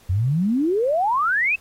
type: exponential sweep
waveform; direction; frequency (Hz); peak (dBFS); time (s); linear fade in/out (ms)
sine; up; 85.2 to 2672; -17; 0.09-1.56; 10
effects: pink hiss -53 dBFS RMS until 1.6 s + AAC 48 kbps